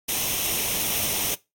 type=noise with comb filter; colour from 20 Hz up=white; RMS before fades=-25 dBFS; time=0.08-1.35 s; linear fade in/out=10 ms; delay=0.33 ms; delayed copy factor=+0.55; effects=noise-tail reverb RT60 0.2 s tail -18 dB re dry + AAC 64 kbps